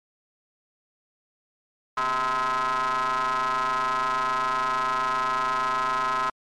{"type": "ring-modulated tone", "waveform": "40% pulse", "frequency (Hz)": 127.4, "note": "C3", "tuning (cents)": -46, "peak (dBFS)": -19, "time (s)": [1.97, 6.3], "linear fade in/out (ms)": 5, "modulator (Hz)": 1160, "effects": ["low-pass 6000 Hz 12 dB/octave", "MP3 96 kbps"]}